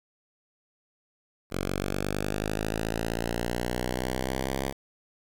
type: linear sweep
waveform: 5% pulse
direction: up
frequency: 45.8 to 67.8 Hz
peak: -17 dBFS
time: 1.5-4.74 s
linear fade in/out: 50 ms
effects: 9-bit